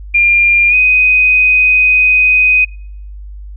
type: tone with pitch glide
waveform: sine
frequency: 2400 to 2503 Hz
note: D7 to D#7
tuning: +37 to +10 cents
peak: -6 dBFS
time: 0.14-2.65 s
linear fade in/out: 10 ms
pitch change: +73 cents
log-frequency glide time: 0.69-0.75 s
effects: noise-tail reverb RT60 0.6 s tail -25 dB re dry + added 50 Hz sine -26 dBFS peak until 3.56 s